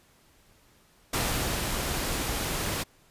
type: noise with ADSR envelope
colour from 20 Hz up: pink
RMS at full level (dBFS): -27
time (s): 1.13-2.84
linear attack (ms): 7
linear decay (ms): 420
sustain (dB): -3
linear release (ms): 18
effects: pink hiss -61 dBFS RMS until 3.1 s + resampled to 32000 Hz